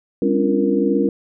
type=tone cluster; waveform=sine; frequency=200.7 / 267.7 / 289.2 / 343.9 / 467 Hz; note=G3 / C4 / D4 / F4 / A#4; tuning=+41 / +40 / -27 / -27 / +3 cents; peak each=-21 dBFS; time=0.22-1.09 s; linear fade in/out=2 ms; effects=none